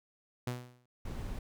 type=tone with exponential decay; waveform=sawtooth; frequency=123.47 Hz; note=B2; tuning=in tune; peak=-28 dBFS; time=0.47-0.86 s; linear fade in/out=5 ms; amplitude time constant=83 ms
type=noise; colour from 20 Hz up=brown; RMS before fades=-39 dBFS; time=1.05-1.39 s; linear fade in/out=5 ms
effects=none